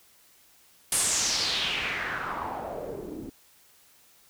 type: noise with low-pass filter sweep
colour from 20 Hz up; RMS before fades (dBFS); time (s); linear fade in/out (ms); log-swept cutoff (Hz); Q
white; -30; 0.92-3.3; 2; 10000 to 270; 3.5
effects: white hiss -59 dBFS RMS until 4.29 s